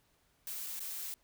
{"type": "noise with dropouts", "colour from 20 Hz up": "blue", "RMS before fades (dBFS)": -41, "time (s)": [0.47, 1.14], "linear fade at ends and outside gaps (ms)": 0, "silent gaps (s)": [[0.663, 0.667], [0.794, 0.804]], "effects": ["pink hiss -72 dBFS RMS until 1.23 s"]}